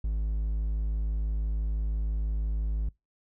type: tone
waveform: triangle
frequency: 53 Hz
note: G#1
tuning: 36 cents sharp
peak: -24 dBFS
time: 0.04-2.89 s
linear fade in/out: 5 ms
effects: noise-tail reverb RT60 0.2 s tail -24 dB re dry